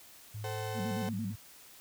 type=tone with pitch glide; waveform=sine; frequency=106.4 to 105.48 Hz; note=G#2 to G#2; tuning=+42 to +27 cents; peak=-38 dBFS; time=0.34-1.36 s; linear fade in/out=10 ms; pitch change=-15 cents; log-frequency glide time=0.97-1.07 s
type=chord; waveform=35% pulse; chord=F# diminished; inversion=first; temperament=equal with one note detuned; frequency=440 / 523.3 / 759.5 Hz; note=A4 / C5 / F#5; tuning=0 / 0 / +45 cents; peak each=-40 dBFS; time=0.44-1.09 s; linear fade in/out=2 ms
type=tone with vibrato; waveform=sine; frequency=207 Hz; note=G#3; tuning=5 cents flat; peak=-34 dBFS; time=0.74-1.34 s; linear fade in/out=50 ms; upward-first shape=square; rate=8.9 Hz; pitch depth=160 cents each way
effects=white hiss -55 dBFS RMS until 1.8 s